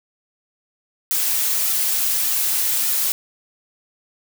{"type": "noise with flanger", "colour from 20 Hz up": "blue", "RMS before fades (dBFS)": -20, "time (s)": [1.11, 3.12], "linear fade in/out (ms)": 0, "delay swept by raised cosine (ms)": [1.8, 5.2], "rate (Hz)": 1.7, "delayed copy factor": -0.5, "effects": []}